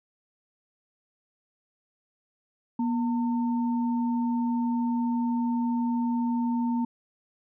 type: tone pair together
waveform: sine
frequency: 240 / 906.1 Hz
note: B3 / A#5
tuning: -49 / -49 cents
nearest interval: octave + major seventh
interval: 2300 cents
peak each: -24 / -34 dBFS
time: 2.79-6.85 s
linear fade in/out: 5 ms
effects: none